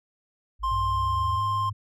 sine exponential sweep, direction up, 50.9 to 83.1 Hz, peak -30 dBFS, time 0.59-1.41 s, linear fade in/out 50 ms
triangle tone, 1053 Hz, C6, 11 cents sharp, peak -22 dBFS, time 0.63-1.7 s, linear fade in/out 10 ms
sine tone with pitch glide, 98 to 103.41 Hz, G2 to G#2, 0 to -7 cents, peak -30 dBFS, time 0.71-1.73 s, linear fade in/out 10 ms, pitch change +93 cents, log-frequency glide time 1.11-1.44 s
effects none

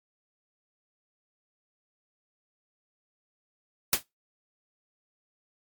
white noise with exponential decay, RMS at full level -18 dBFS, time 3.93-4.03 s, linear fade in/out 2 ms, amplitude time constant 20 ms, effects noise-tail reverb RT60 0.2 s tail -22 dB re dry + MP3 96 kbps

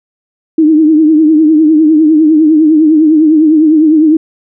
sine tone with vibrato, 311.1 Hz, D#4, in tune, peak -3 dBFS, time 0.58-4.17 s, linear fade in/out 5 ms, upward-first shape triangle, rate 9.9 Hz, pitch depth 88 cents each way, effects none

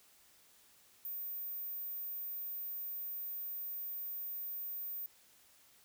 sine tone, 14960 Hz, A#9, 5 cents sharp, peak -38 dBFS, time 1.05-5.06 s, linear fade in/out 0 ms, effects tanh soft clip ceiling -34 dBFS + white hiss -65 dBFS RMS until 5.84 s

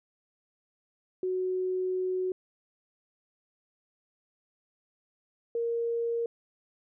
sine tone pair in turn, 370 / 466.2 Hz, F#4 / A#4, 0 / 0 cents, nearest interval major third, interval 400 cents, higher second, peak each -27 dBFS, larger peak neither, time 1.23-2.32 / 5.55-6.26 s, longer first, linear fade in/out 2 ms, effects none

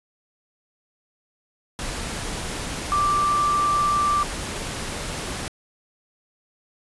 sine tone in noise, 1174.7 Hz, D6, in tune, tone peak -18 dBFS, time 2.92-4.23 s, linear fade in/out 0 ms, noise pink, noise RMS -30 dBFS, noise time 1.79-5.48 s, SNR +9 dB, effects resampled to 24000 Hz

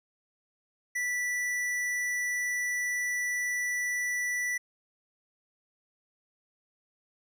sine tone with hard clipping, 1967 Hz, B6, 7 cents flat, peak -30 dBFS, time 0.95-4.58 s, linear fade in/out 10 ms, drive 12 dB, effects none

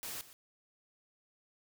white noise with echo, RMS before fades -42 dBFS, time 0.03-0.21 s, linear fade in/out 0 ms, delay 120 ms, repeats 1, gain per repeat -15 dB, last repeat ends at 0.33 s, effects none

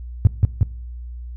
sine tone with echo, 100 Hz, G2, 35 cents sharp, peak -6 dBFS, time 0.25-0.27 s, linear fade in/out 0 ms, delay 180 ms, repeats 2, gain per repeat -2 dB, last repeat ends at 0.63 s, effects noise-tail reverb RT60 0.6 s tail -21 dB re dry + added 60 Hz sine -30 dBFS peak until 1.36 s

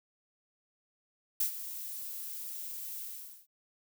violet noise with ADSR envelope, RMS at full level -28 dBFS, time 1.4-3.47 s, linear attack 7 ms, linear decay 100 ms, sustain -13 dB, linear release 450 ms, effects none

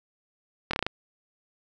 slowing click train, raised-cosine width 0.3 ms, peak -10 dBFS, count 6, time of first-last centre 0.71-0.866 s, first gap 24 ms, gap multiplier 1.13, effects none

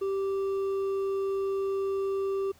triangle tone with hard clipping, 390.3 Hz, G4, 8 cents flat, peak -28 dBFS, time 0.01-2.52 s, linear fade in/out 10 ms, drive 8 dB, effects added 82 Hz sine -60 dBFS peak until 2.59 s + pink hiss -60 dBFS RMS until 2.59 s

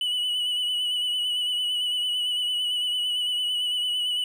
triangle tone with vibrato, 2960 Hz, F#7, in tune, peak -22 dBFS, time 0.01-4.24 s, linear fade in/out 2 ms, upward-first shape sine, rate 8.9 Hz, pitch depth 33 cents each way, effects none

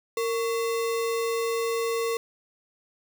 sine tone with sample-and-hold, 460.2 Hz, A#4, 22 cents flat, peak -24 dBFS, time 0.17-2.17 s, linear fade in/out 2 ms, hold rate 1575 Hz, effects none

